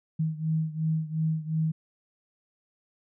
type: beating tone pair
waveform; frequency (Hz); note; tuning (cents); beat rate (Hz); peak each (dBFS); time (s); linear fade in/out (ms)
sine; 157.7 / 160.5; D#3 / E3; +24 / -46; 2.8; -27 / -30; 0.19-1.72; 10
effects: none